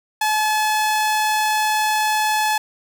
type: tone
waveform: sawtooth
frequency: 858 Hz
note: A5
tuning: 44 cents flat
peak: -13 dBFS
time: 0.21-2.58 s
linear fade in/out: 5 ms
effects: none